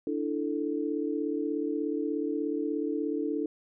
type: chord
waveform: sine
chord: D suspended second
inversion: none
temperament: just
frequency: 293.7 / 330.4 / 440.5 Hz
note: D4 / E4 / A4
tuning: 0 / +4 / +2 cents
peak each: -31 / -33 / -33 dBFS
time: 0.07-3.46 s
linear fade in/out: 2 ms
effects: none